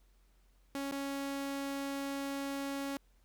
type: tone with dropouts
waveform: sawtooth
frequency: 277.2 Hz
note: C#4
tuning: in tune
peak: -32 dBFS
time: 0.75-2.97 s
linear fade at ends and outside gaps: 0 ms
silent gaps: 0.912-0.922 s
effects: added 45 Hz sine -64 dBFS peak until 3.24 s + pink hiss -74 dBFS RMS until 3.24 s